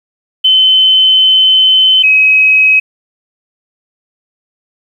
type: tone pair in turn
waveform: sine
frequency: 3058 / 2544 Hz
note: G7 / D#7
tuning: -44 / +38 cents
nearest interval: minor third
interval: 318 cents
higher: first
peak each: -4 dBFS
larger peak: neither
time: 0.44-2.03 / 2.03-2.8 s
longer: first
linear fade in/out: 10 ms
effects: 7-bit